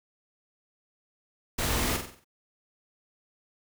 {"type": "noise with echo", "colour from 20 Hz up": "pink", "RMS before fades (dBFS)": -29, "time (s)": [1.58, 1.97], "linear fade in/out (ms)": 10, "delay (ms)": 46, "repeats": 6, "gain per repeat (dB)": -6, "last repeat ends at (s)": 2.246, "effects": []}